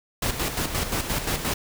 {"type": "noise with tremolo", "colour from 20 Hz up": "pink", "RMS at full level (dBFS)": -25, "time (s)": [0.22, 1.54], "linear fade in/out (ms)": 5, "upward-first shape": "square", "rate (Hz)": 5.7, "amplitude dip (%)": 55, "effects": []}